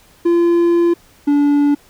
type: tone pair in turn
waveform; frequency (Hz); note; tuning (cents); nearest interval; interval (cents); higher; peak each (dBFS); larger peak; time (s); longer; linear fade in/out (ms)
triangle; 342.7 / 288.5; F4 / D4; -33 / -31; minor third; 298; first; -8; neither; 0.25-0.94 / 1.27-1.75; first; 10
effects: pink hiss -49 dBFS RMS until 1.89 s